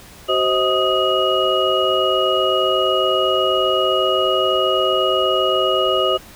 sine tone cluster, 378.7 / 525 / 633 / 1248 / 2895 Hz, F#4 / C5 / D#5 / D#6 / F#7, +40 / +6 / +30 / +5 / -38 cents, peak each -21 dBFS, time 0.28-6.18 s, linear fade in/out 20 ms, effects pink hiss -42 dBFS RMS until 6.35 s

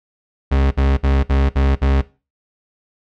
40% pulse tone bursts, 68.1 Hz, C#2, 30 cents flat, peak -12 dBFS, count 6, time 0.51-2.015 s, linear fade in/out 10 ms, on 200 ms, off 61 ms, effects noise-tail reverb RT60 0.3 s tail -18 dB re dry + low-pass 3000 Hz 12 dB/octave

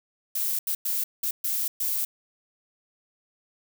violet noise bursts at uneven times, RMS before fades -27 dBFS, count 6, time 0.35-0.59 / 0.67-0.75 / 0.85-1.04 / 1.23-1.31 / 1.44-1.68 / 1.8-2.05 s, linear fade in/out 5 ms, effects none

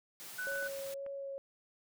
white high-pass noise, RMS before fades -48 dBFS, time 0.2-0.94 s, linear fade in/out 0 ms, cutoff 110 Hz, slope 96 dB/octave
sine tone, 1494 Hz, F#6, 16 cents sharp, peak -36 dBFS, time 0.38-0.68 s, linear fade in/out 10 ms
sine tone with vibrato, 552 Hz, C#5, 7 cents flat, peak -39 dBFS, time 0.47-1.38 s, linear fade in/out 0 ms, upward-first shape sine, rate 2 Hz, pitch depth 11 cents each way
clicks, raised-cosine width 0.5 ms, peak -38 dBFS, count 7, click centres 0.517 / 0.557 / 0.627 / 0.663 / 0.791 / 0.864 / 1.064 s
effects none

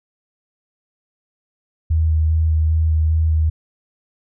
sine tone with vibrato, 79.3 Hz, D#2, 33 cents sharp, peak -13 dBFS, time 1.9-3.5 s, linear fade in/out 10 ms, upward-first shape square, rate 2.5 Hz, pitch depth 13 cents each way, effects none

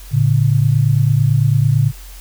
sine tone pair together, 113.02 / 142 Hz, A2 / C#3, +47 / +42 cents, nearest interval major third, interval 395 cents, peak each -13 / -13 dBFS, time 0.11-1.92 s, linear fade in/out 50 ms, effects added 45 Hz sine -33 dBFS peak until 2.2 s + white hiss -41 dBFS RMS until 2.2 s

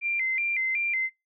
sine tone with vibrato, 2217 Hz, C#7, in tune, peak -24 dBFS, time 0.01-1.1 s, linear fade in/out 50 ms, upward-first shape square, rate 2.7 Hz, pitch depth 120 cents each way, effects noise-tail reverb RT60 0.2 s tail -25 dB re dry

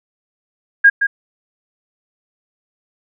sine tone with echo, 1627 Hz, G#6, 36 cents flat, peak -4 dBFS, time 0.84-0.9 s, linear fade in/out 10 ms, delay 170 ms, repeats 1, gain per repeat -8 dB, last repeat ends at 1.07 s, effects none

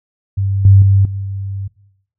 sine tone with level steps, 98 Hz, G2, in tune, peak -13 / -3 / -7 / -20 dBFS, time 0.37-1.68 s, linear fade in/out 10 ms, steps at 0.65 / 0.82 / 1.05 s, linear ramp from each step 2 ms, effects noise-tail reverb RT60 0.8 s tail -20 dB re dry

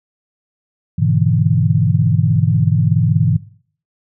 sine chord, E dominant seventh, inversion first, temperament just, 103.01 / 123.61 / 148.33 / 164.81 Hz, G#2 / B2 / D3 / E3, -14 / +2 / +18 / 0 cents, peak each -17 dBFS, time 0.98-3.37 s, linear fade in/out 10 ms, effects noise-tail reverb RT60 0.5 s tail -17 dB re dry

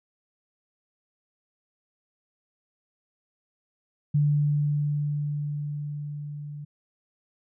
sine tone with level ramp, 146.83 Hz, D3, in tune, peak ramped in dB -18 to -35 dBFS, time 4.14-6.65 s, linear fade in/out 10 ms, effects none

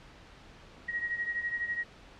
sine beating tone pair, 1894 / 1906 Hz, A#6 / A#6, +27 / +38 cents, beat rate 12 Hz, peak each -32 / -37 dBFS, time 0.88-1.84 s, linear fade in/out 10 ms, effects pink hiss -53 dBFS RMS until 2.19 s + low-pass 4000 Hz 12 dB/octave

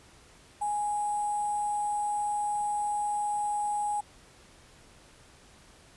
sine tone with sample-and-hold, 830.6 Hz, G#5, in tune, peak -27 dBFS, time 0.61-4.01 s, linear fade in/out 10 ms, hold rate 8820 Hz, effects pink hiss -56 dBFS RMS until 5.96 s + resampled to 24000 Hz

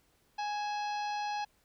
harmonic tone with a mistuned harmonic, 830.6 Hz, G#5, in tune, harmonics 1 / 2 / 3 / 4 / 5 / 6 / 7, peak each -33 / -45 / -45 / -51 / -48 / -51 / -55 dBFS, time 0.38-1.45 s, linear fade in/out 10 ms, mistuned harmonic 3, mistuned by +71 cents, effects pink hiss -70 dBFS RMS until 1.64 s

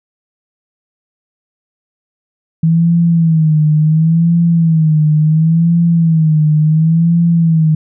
sine tone with vibrato, 160.9 Hz, E3, 42 cents flat, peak -7 dBFS, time 2.63-7.75 s, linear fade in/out 5 ms, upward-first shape sine, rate 0.71 Hz, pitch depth 93 cents each way, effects none

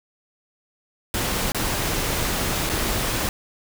pink noise with dropouts, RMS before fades -24 dBFS, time 1.14-3.29 s, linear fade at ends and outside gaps 1 ms, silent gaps 1.52-1.546 / 2.692-2.697 s, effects none

